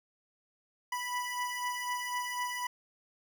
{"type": "beating tone pair", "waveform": "25% pulse", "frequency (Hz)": [984, 988], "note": ["B5", "B5"], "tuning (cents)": [-7, 0], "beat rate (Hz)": 4, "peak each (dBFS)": [-31, -35], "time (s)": [0.92, 2.67], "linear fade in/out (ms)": 5, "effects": []}